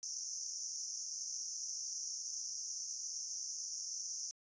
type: band-pass noise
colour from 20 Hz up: pink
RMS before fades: -43 dBFS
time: 0.03-4.31 s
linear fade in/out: 0 ms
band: 5500 to 6500 Hz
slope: 96 dB/octave
effects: resampled to 16000 Hz